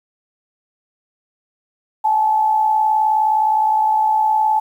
sine tone pair together, 807 / 866.4 Hz, G#5 / A5, -50 / -27 cents, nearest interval minor second, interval 123 cents, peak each -23 / -13 dBFS, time 2.04-4.6 s, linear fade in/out 10 ms, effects 8-bit

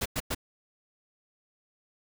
pink noise bursts, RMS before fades -30 dBFS, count 3, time 0.01-0.349 s, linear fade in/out 10 ms, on 47 ms, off 99 ms, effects none

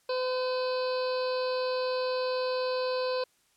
harmonic tone with a mistuned harmonic, 509 Hz, C5, 48 cents flat, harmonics 1 / 2 / 3 / 5 / 6 / 7 / 8 / 9 / 10, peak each -28 / -36 / -43 / -43 / -51 / -53 / -42 / -43 / -52 dBFS, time 0.09-3.24 s, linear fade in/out 5 ms, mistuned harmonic 9, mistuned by -24 cents, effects white hiss -68 dBFS RMS until 3.56 s + low-pass 11000 Hz 12 dB/octave

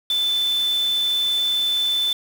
sine tone in noise, 3520 Hz, A7, in tune, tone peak -18 dBFS, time 0.1-2.13 s, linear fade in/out 2 ms, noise white, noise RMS -36 dBFS, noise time 0.1-2.13 s, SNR +15 dB, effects none

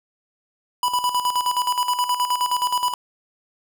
square tone with tremolo, 987.8 Hz, B5, in tune, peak -18 dBFS, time 0.83-2.94 s, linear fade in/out 2 ms, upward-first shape square, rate 9.5 Hz, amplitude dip 65%, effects none

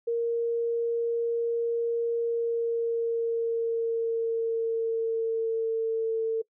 sine tone with pitch glide, 466.2 to 448.8 Hz, A#4 to A4, 0 to +34 cents, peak -24 dBFS, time 0.07-6.42 s, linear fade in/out 10 ms, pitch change -66 cents, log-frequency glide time 2.17-6.07 s, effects noise-tail reverb RT60 0.1 s tail -22 dB re dry

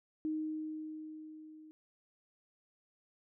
sine tone with level ramp, 311.1 Hz, D#4, in tune, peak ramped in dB -32 to -52 dBFS, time 0.25-1.71 s, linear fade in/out 0 ms, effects none

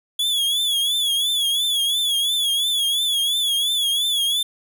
45% pulse tone with vibrato, 3385 Hz, G#7, 32 cents sharp, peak -18 dBFS, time 0.19-4.43 s, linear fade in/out 5 ms, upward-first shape triangle, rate 2.9 Hz, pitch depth 100 cents each way, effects none

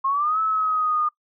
sine exponential two-way sweep, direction up then down, 1066 to 1307 to 1217 Hz, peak -19 dBFS, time 0.04-1.09 s, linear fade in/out 10 ms, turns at 0.4 s, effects noise-tail reverb RT60 0.1 s tail -22 dB re dry

